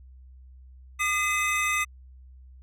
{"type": "tone cluster", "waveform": "square", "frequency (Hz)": [1216, 2036, 2552], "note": ["D#6", "C7", "D#7"], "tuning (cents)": [-40, -48, 43], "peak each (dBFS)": [-29, -28, -29], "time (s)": [0.99, 1.85], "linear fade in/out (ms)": 20, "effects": ["added 64 Hz sine -46 dBFS peak until 2.62 s", "low-pass 12000 Hz 12 dB/octave"]}